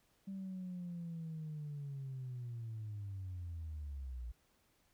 sine linear sweep, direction down, 196 to 57 Hz, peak -40 dBFS, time 0.27-4.32 s, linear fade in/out 10 ms, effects tanh soft clip ceiling -38 dBFS + pink hiss -74 dBFS RMS until 4.93 s

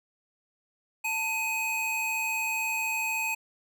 square tone pair together, 889 / 2514 Hz, A5 / D#7, +18 / +17 cents, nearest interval octave + tritone, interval 1799 cents, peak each -35 / -29 dBFS, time 1.04-3.35 s, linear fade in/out 10 ms, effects none

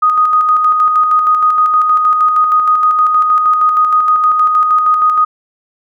sine tone with tremolo, 1244.5 Hz, D#6, in tune, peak -6 dBFS, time 0.02-5.25 s, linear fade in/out 10 ms, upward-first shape square, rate 6.4 Hz, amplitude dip 35%, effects none

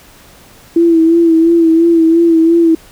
sine tone with vibrato, 331.2 Hz, E4, 8 cents sharp, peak -5 dBFS, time 0.76-2.75 s, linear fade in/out 5 ms, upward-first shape sine, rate 2.9 Hz, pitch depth 42 cents each way, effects pink hiss -41 dBFS RMS until 2.91 s

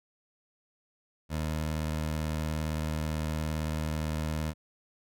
20% pulse tone with vibrato, 77.78 Hz, D#2, in tune, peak -25 dBFS, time 1.29-4.54 s, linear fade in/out 50 ms, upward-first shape sine, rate 19 Hz, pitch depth 27 cents each way, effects none

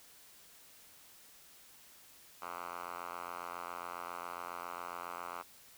5% pulse tone with band-pass filter, 87.31 Hz, F2, in tune, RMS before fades -44 dBFS, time 2.41-5.43 s, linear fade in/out 20 ms, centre 1300 Hz, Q 2.7, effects white hiss -59 dBFS RMS until 5.77 s

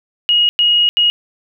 sine tone bursts at uneven times, 2884 Hz, F#7, 45 cents flat, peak -9 dBFS, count 3, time 0.29-0.49 / 0.59-0.89 / 0.97-1.1 s, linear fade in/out 0 ms, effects none

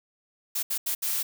blue noise bursts at uneven times, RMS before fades -28 dBFS, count 4, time 0.55-0.63 / 0.7-0.78 / 0.86-0.95 / 1.02-1.23 s, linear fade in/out 10 ms, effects none

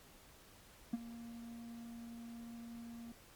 triangle tone with ADSR envelope, 233.1 Hz, A#3, in tune, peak -29 dBFS, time 0.93-3.12 s, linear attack 7 ms, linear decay 28 ms, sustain -16 dB, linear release 3 ms, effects pink hiss -61 dBFS RMS until 3.35 s + MP3 96 kbps

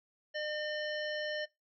harmonic tone with a mistuned harmonic, 605 Hz, D#5, 49 cents flat, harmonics 1 / 3 / 5 / 7 / 9, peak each -37 / -39 / -43 / -49 / -48 dBFS, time 0.34-1.46 s, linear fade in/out 20 ms, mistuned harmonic 7, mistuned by -16 cents, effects noise-tail reverb RT60 0.2 s tail -20 dB re dry

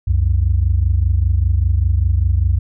sine tone pair together, 65.41 / 90.48 Hz, C2 / F#2, 0 / -38 cents, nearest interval tritone, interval 562 cents, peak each -14 dBFS, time 0.07-2.59 s, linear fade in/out 10 ms, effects tanh soft clip ceiling -5 dBFS

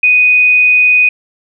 sine tone, 2489 Hz, D#7, in tune, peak -5 dBFS, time 0.03-1.09 s, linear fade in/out 5 ms, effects none

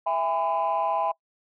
sine tone cluster, 660 / 815 / 1009 Hz, E5 / G#5 / B5, +2 / -33 / +37 cents, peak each -26 / -25 / -26 dBFS, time 0.06-1.12 s, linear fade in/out 10 ms, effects noise-tail reverb RT60 0.1 s tail -23 dB re dry + tanh soft clip ceiling -17 dBFS

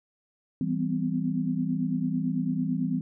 sine chord, C major seventh, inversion first, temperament equal with one note detuned, 164.81 / 196 / 246.9 / 255.9 Hz, E3 / G3 / B3 / C4, 0 / 0 / 0 / -38 cents, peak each -30 / -31 / -33 / -29 dBFS, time 0.61-3.01 s, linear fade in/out 2 ms, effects none

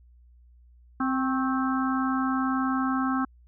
harmonic tone with a mistuned harmonic, 261.6 Hz, C4, in tune, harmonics 1 / 3 / 4 / 5 / 6, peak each -25 / -34 / -32 / -31 / -37 dBFS, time 1-3.25 s, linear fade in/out 5 ms, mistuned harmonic 4, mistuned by +66 cents, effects added 60 Hz sine -52 dBFS peak until 3.47 s

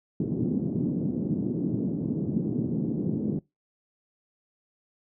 pink band-pass noise, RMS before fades -28 dBFS, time 0.2-3.39 s, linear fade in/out 2 ms, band 150 to 320 Hz, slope 24 dB/octave, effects noise-tail reverb RT60 0.2 s tail -22 dB re dry

